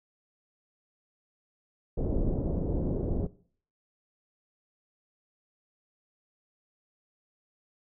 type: low-pass noise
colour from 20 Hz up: pink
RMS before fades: -29 dBFS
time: 1.97-3.27 s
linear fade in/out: 10 ms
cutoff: 500 Hz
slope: 24 dB/octave
effects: noise-tail reverb RT60 0.5 s tail -19 dB re dry